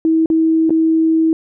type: tone with dropouts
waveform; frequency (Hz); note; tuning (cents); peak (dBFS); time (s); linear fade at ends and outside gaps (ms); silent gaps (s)
sine; 322.3; E4; -39; -10; 0.05-1.33; 1; 0.259-0.301 / 0.695-0.705
effects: none